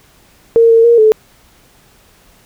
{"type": "tone with pitch steps", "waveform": "sine", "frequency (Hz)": [460, 455.7, 469.6, 434.3], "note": ["A#4", "A#4", "A#4", "A4"], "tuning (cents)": [-23, -39, 13, -23], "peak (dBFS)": -4, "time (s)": [0.56, 1.12], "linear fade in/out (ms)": 0, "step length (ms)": 140, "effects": ["pink hiss -48 dBFS RMS until 2.45 s"]}